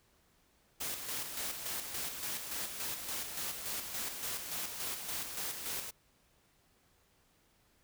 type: noise with tremolo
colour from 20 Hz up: white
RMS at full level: -38 dBFS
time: 0.8-5.91 s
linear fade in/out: 10 ms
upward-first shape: square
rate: 3.5 Hz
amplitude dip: 45%
effects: pink hiss -70 dBFS RMS until 7.83 s